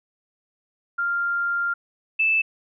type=tone pair in turn; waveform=sine; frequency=1395 / 2633 Hz; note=F6 / E7; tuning=-2 / -3 cents; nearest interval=major seventh; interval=1099 cents; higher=second; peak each=-21 / -17 dBFS; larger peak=second; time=0.98-1.74 / 2.19-2.42 s; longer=first; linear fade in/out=10 ms; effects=none